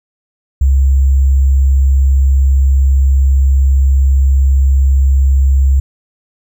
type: tone with sample-and-hold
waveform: sine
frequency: 67.5 Hz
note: C#2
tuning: 45 cents flat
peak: -6 dBFS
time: 0.61-5.8 s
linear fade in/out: 5 ms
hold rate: 7350 Hz
effects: none